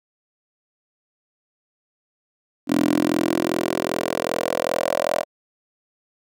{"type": "tone with high-pass filter sweep", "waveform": "10% pulse", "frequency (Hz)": 42.56, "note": "F1", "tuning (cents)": -44, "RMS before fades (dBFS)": -22, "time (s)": [2.67, 5.25], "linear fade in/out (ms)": 50, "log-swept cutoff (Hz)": [280, 600], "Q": 4.5, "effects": []}